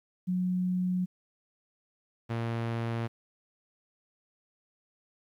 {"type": "tone pair in turn", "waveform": ["sine", "sawtooth"], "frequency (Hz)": [182.1, 115.63], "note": ["F#3", "A#2"], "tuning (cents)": [-27, -14], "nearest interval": "minor sixth", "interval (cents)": 787, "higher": "first", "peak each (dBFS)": -26, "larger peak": "neither", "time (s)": [[0.27, 1.06], [2.29, 3.08]], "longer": "neither", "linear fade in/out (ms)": 20, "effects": ["low-pass 3000 Hz 12 dB/octave", "11-bit"]}